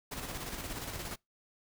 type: noise with tremolo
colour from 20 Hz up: pink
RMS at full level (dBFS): -39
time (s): 0.11-1.16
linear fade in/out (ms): 10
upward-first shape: square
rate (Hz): 17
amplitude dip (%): 40
effects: noise-tail reverb RT60 0.2 s tail -26 dB re dry